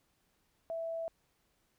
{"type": "tone", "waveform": "sine", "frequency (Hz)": 659.3, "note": "E5", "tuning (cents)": 0, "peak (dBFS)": -35, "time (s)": [0.7, 1.08], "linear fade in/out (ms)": 0, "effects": ["pink hiss -75 dBFS RMS until 1.78 s"]}